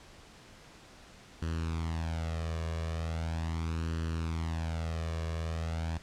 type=tone with flanger; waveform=sawtooth; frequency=81.7 Hz; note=E2; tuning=15 cents flat; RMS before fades=-34 dBFS; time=1.42-5.98 s; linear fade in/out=5 ms; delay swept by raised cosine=0.67 to 1.77 ms; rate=0.39 Hz; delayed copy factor=+0.7; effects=pink hiss -54 dBFS RMS until 6.02 s + low-pass 7000 Hz 12 dB/octave